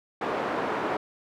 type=band-pass noise; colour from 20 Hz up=pink; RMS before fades=-29 dBFS; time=0.21-0.97 s; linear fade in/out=5 ms; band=360 to 1300 Hz; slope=12 dB/octave; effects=none